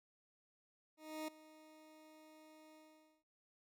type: tone with ADSR envelope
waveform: 20% pulse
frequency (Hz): 311.1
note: D#4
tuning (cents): 0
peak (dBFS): -36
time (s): 0.97-3.24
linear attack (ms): 310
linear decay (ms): 6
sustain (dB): -19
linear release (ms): 490
effects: none